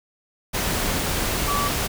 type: tone in noise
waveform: sine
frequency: 1150 Hz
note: D6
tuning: 37 cents flat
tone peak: -23 dBFS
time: 1.47-1.69 s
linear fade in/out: 20 ms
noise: pink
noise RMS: -24 dBFS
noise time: 0.53-1.88 s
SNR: -2 dB
effects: none